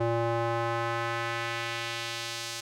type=tone with band-pass filter sweep; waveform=square; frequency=116.54 Hz; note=A#2; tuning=in tune; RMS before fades=-31 dBFS; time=0-2.61 s; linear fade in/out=10 ms; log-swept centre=550 to 5600 Hz; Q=1; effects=none